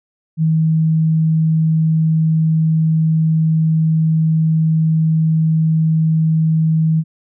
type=tone; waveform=sine; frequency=159.6 Hz; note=D#3; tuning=44 cents sharp; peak=-11 dBFS; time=0.37-7.04 s; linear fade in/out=50 ms; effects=none